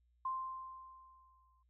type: tone with exponential decay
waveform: sine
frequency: 1046.5 Hz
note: C6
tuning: in tune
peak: -34 dBFS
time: 0.25-1.63 s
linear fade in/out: 5 ms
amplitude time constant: 300 ms
effects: added 60 Hz sine -70 dBFS peak until 1.69 s